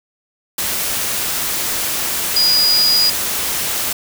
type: tone in noise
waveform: sine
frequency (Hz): 4903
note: D#8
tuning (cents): -26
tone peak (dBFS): -11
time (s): 2.36-3.1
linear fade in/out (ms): 5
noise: white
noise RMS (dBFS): -20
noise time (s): 0.58-3.93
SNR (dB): +6
effects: none